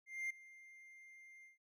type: tone with ADSR envelope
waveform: triangle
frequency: 2103 Hz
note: C7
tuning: 8 cents sharp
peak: -35 dBFS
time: 0.06-1.58 s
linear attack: 240 ms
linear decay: 8 ms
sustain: -20 dB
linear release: 140 ms
effects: none